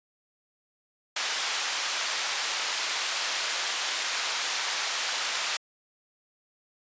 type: band-pass noise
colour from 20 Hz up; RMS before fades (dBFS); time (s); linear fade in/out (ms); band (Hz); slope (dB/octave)
white; -30; 1.16-5.57; 5; 780 to 5400; 12
effects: resampled to 16000 Hz